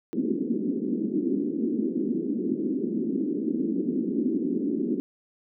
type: band-pass noise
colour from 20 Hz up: pink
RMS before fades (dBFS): -27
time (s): 0.13-5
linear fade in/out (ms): 0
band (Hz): 210 to 370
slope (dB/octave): 48
effects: none